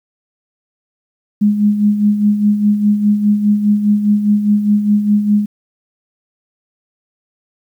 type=tone with tremolo; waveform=sine; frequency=207.7 Hz; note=G#3; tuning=in tune; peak=-7 dBFS; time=1.41-5.46 s; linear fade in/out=10 ms; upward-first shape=sine; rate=4.9 Hz; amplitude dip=60%; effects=8-bit